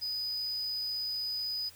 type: tone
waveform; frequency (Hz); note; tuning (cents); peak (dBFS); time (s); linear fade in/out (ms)
triangle; 4978; D#8; 0; -31; 0.01-1.7; 20
effects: added 89 Hz sine -62 dBFS peak until 1.75 s + white hiss -56 dBFS RMS until 1.75 s